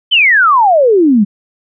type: exponential sweep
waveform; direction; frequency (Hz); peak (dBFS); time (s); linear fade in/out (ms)
sine; down; 3148 to 192.2; -5; 0.11-1.25; 20
effects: none